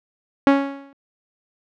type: tone with exponential decay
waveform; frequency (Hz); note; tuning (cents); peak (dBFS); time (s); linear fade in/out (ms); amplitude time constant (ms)
sawtooth; 277.2; C#4; 0; -5; 0.47-0.93; 1; 100
effects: low-pass 2000 Hz 12 dB/octave